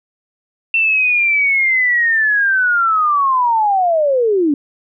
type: linear sweep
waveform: sine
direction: down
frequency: 2700 to 274.2 Hz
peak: -11 dBFS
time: 0.74-4.54 s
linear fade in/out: 2 ms
effects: none